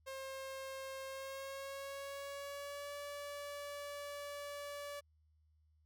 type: tone with pitch glide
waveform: sawtooth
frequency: 534 to 575.6 Hz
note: C5 to D5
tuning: +35 to -35 cents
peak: -40 dBFS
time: 0.06-5.01 s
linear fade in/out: 20 ms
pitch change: +130 cents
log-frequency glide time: 1.06-2.95 s
effects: added 77 Hz sine -69 dBFS peak until 5.85 s